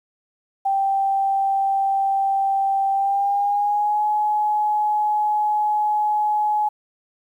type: tone with pitch glide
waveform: sine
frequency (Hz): 783 to 844.1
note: G5 to G#5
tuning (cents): -2 to +28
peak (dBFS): -17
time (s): 0.65-6.69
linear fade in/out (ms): 10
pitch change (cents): +130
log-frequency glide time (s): 2.92-4.04
effects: 9-bit